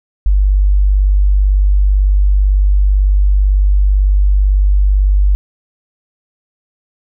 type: tone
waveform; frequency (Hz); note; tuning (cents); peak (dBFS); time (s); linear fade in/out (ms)
sine; 49; G1; 0; -7; 0.26-5.35; 0
effects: none